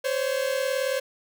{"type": "tone pair together", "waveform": "45% pulse", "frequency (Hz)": [520, 558.6], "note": ["C5", "C#5"], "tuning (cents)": [-11, 13], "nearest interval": "minor second", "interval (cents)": 124, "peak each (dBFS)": [-26, -28], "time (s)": [0.04, 1], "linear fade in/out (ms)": 10, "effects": []}